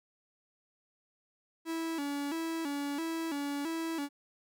45% pulse tone with vibrato, 305.5 Hz, D#4, 32 cents flat, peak -33 dBFS, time 1.65-4.09 s, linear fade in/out 50 ms, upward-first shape square, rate 1.5 Hz, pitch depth 120 cents each way, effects none

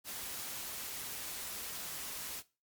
white noise, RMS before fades -42 dBFS, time 0.04-2.43 s, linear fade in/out 50 ms, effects noise-tail reverb RT60 0.3 s tail -19 dB re dry + MP3 96 kbps

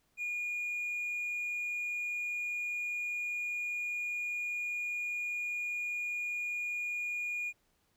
triangle tone, 2435 Hz, D#7, 38 cents flat, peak -31 dBFS, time 0.17-7.53 s, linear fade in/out 50 ms, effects tanh soft clip ceiling -28 dBFS + pink hiss -74 dBFS RMS until 7.96 s

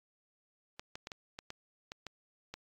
clicks, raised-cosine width 0.2 ms, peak -25 dBFS, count 9, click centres 0.795 / 0.955 / 1.071 / 1.118 / 1.389 / 1.504 / 1.919 / 2.067 / 2.54 s, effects AAC 48 kbps

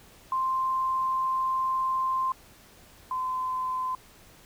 sine tone pair in turn, 1046.5 / 1026.7 Hz, C6 / C6, 0 / -33 cents, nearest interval unison, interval 33 cents, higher first, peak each -24 / -27 dBFS, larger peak first, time 0.32-2.32 / 3.11-3.95 s, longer first, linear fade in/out 2 ms, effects pink hiss -54 dBFS RMS until 4.45 s

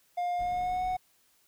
triangle tone with pitch glide, 708 to 738.1 Hz, F5 to F#5, +23 to -4 cents, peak -26 dBFS, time 0.17-0.97 s, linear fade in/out 10 ms, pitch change +73 cents, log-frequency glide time 0.37-0.85 s
brown noise, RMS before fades -46 dBFS, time 0.39-0.97 s, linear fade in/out 5 ms
effects white hiss -67 dBFS RMS until 1.47 s

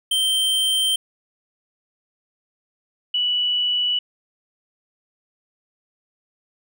square / sine tone pair in turn, 3129 / 2953 Hz, G7 / F#7, -4 / -4 cents, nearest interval minor second, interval 100 cents, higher first, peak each -18 dBFS, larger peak neither, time 0.11-0.96 / 3.14-3.99 s, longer neither, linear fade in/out 5 ms, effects none

